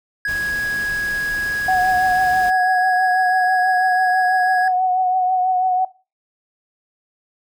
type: tone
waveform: triangle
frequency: 1661.2 Hz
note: G#6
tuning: in tune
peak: -17 dBFS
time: 0.25-4.68 s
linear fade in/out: 2 ms
type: noise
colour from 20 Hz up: pink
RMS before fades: -34 dBFS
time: 0.27-2.51 s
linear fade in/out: 20 ms
type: tone with vibrato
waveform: sine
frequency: 740 Hz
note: F#5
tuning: in tune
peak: -14 dBFS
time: 1.68-5.85 s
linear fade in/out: 5 ms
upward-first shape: triangle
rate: 6.1 Hz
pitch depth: 33 cents each way
effects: noise-tail reverb RT60 0.3 s tail -18 dB re dry